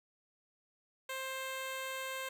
10% pulse tone, 527 Hz, C5, 12 cents sharp, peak -30 dBFS, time 1.09-2.29 s, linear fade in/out 5 ms, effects none

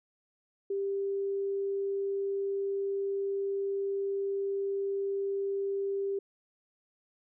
sine tone, 395 Hz, G4, 13 cents sharp, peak -29 dBFS, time 0.7-6.19 s, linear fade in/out 5 ms, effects none

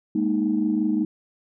sine chord, Ab suspended second, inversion none, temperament equal, 207.7 / 233.1 / 311.1 Hz, Ab3 / Bb3 / Eb4, 0 / 0 / 0 cents, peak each -24 / -25 / -22 dBFS, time 0.15-1.05 s, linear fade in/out 5 ms, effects tanh soft clip ceiling -11 dBFS

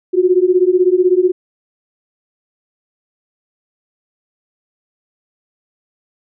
sine beating tone pair, 356.5 / 372.5 Hz, F4 / F#4, +36 / +12 cents, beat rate 16 Hz, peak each -12 dBFS, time 0.13-1.32 s, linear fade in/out 20 ms, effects none

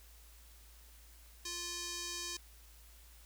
square tone with band-pass filter, 348.9 Hz, F4, 2 cents flat, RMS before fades -42 dBFS, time 1.45-2.37 s, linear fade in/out 5 ms, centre 5800 Hz, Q 1.8, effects added 56 Hz sine -57 dBFS peak until 3.25 s + white hiss -62 dBFS RMS until 3.25 s

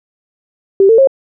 sine tone with pitch steps, 390 / 450.7 / 539 Hz, G4 / A4 / C#5, -9 / +42 / -49 cents, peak -4 dBFS, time 0.8-1.073 s, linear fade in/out 2 ms, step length 91 ms, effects none

